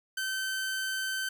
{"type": "tone", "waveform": "sawtooth", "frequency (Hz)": 1540, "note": "G6", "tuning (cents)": -31, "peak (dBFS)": -27, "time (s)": [0.17, 1.29], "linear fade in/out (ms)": 5, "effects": []}